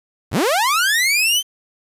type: linear sweep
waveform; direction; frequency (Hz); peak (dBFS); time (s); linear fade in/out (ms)
sawtooth; up; 42.68 to 3136; -11; 0.31-1.43; 50
effects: resampled to 32000 Hz + 7-bit